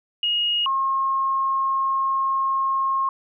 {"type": "tone pair in turn", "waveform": "sine", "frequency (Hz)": [2873, 1076.2], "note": ["F7", "C6"], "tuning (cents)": [48, 48], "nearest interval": "octave + perfect fourth", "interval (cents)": 1700, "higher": "first", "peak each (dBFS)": -19, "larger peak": "neither", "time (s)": [[0.23, 0.66], [0.66, 3.09]], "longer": "second", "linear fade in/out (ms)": 2, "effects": []}